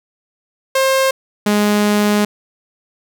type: tone pair in turn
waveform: sawtooth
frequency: 532 / 207.9 Hz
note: C5 / G#3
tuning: +29 / +2 cents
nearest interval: octave + major third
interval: 1627 cents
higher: first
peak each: -8 dBFS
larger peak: neither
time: 0.75-1.11 / 1.46-2.25 s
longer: second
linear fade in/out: 5 ms
effects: none